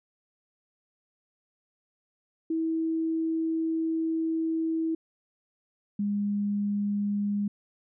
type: tone pair in turn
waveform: sine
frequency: 324 / 204.1 Hz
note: E4 / G#3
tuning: -30 / -30 cents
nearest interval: minor sixth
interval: 800 cents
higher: first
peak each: -25 dBFS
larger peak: neither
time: 2.5-4.95 / 5.99-7.48 s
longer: first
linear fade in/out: 5 ms
effects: none